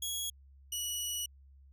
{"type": "tone pair in turn", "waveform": "15% pulse", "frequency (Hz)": [3329, 2931], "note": ["G#7", "F#7"], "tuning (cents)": [3, -17], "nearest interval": "major second", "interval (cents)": 220, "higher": "first", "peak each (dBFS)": -27, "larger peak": "neither", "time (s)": [[0.02, 0.3], [0.72, 1.26]], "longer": "second", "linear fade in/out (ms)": 5, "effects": ["added 68 Hz sine -55 dBFS peak until 1.72 s"]}